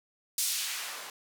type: noise with band-pass filter sweep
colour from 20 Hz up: blue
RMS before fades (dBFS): -34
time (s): 0.38-1.1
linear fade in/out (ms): 2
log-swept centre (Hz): 6700 to 590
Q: 0.77
effects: none